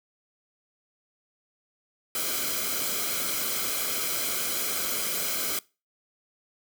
white noise with comb filter, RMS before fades -29 dBFS, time 2.15-5.59 s, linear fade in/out 2 ms, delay 1.1 ms, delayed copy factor -0.7, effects noise-tail reverb RT60 0.3 s tail -23 dB re dry

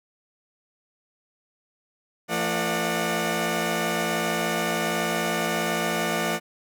15% pulse tone cluster, 170.2 / 224.6 / 597 / 731 Hz, F3 / A3 / D5 / F#5, -44 / +36 / +28 / -21 cents, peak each -23 dBFS, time 2.28-6.4 s, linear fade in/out 50 ms, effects none

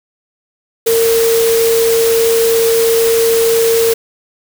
sine tone in noise, 457.2 Hz, A#4, 34 cents flat, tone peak -9 dBFS, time 0.86-3.94 s, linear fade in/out 10 ms, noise white, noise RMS -19 dBFS, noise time 0.86-3.94 s, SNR +7 dB, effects none

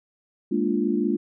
sine chord, Bb dominant seventh, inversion third, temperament equal, 207.7 / 233.1 / 293.7 / 349.2 Hz, Ab3 / Bb3 / D4 / F4, 0 / 0 / 0 / 0 cents, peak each -26 dBFS, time 0.51-1.17 s, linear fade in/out 10 ms, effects none

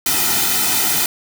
white noise with comb filter, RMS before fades -17 dBFS, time 0.06-1.06 s, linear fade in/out 2 ms, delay 1.8 ms, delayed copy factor -0.8, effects none

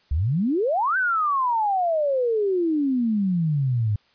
sine exponential two-way sweep, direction up then down, 64.8 to 1568 to 100.8 Hz, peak -19 dBFS, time 0.11-3.96 s, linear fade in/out 5 ms, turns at 0.97 s, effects white hiss -61 dBFS RMS until 4.14 s + resampled to 11025 Hz

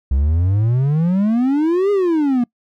triangle exponential two-way sweep, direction up then down, 64 to 415.3 to 234.5 Hz, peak -11 dBFS, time 0.11-2.44 s, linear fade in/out 5 ms, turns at 1.91 s, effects noise-tail reverb RT60 0.1 s tail -25 dB re dry

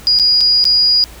sine tone with dropouts, 4889 Hz, D#8, 31 cents flat, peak -8 dBFS, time 0.07-1.04 s, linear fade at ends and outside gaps 0 ms, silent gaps 0.189-0.197 / 0.407-0.411 / 0.641-0.653 s, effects added 58 Hz sine -38 dBFS peak until 1.2 s + pink hiss -38 dBFS RMS until 1.2 s

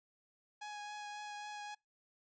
sawtooth tone with vibrato, 833 Hz, G#5, 5 cents sharp, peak -40 dBFS, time 0.61-1.75 s, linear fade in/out 10 ms, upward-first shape triangle, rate 3.7 Hz, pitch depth 14 cents each way, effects noise-tail reverb RT60 0.2 s tail -25 dB re dry + resampled to 16000 Hz

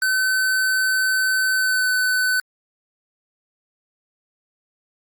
square tone with pitch glide, 1524 to 1508.2 Hz, G6 to F#6, -49 to +33 cents, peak -18 dBFS, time 0.02-2.4 s, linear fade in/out 2 ms, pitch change -18 cents, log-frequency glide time 1.54-1.9 s, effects Opus 48 kbps

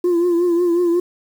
sine tone with vibrato, 347.2 Hz, F4, 10 cents flat, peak -11 dBFS, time 0.04-1 s, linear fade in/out 5 ms, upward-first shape triangle, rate 5.5 Hz, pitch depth 65 cents each way, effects tanh soft clip ceiling -12 dBFS + 7-bit

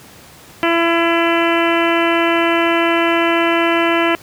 harmonic tone, 335.9 Hz, E4, 33 cents sharp, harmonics 1 / 2 / 3 / 4 / 5 / 6 / 7 / 8 / 9, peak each -16 / -19 / -21 / -22 / -23 / -24 / -24 / -25 / -26 dBFS, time 0.63-4.15 s, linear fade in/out 0 ms, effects pink hiss -41 dBFS RMS until 4.22 s + high-pass 80 Hz 12 dB/octave

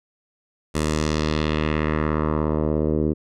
10% pulse tone with low-pass filter sweep, 77 Hz, D#2, 17 cents flat, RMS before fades -22 dBFS, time 0.74-3.14 s, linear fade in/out 20 ms, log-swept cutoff 9700 to 360 Hz, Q 1.6, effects none

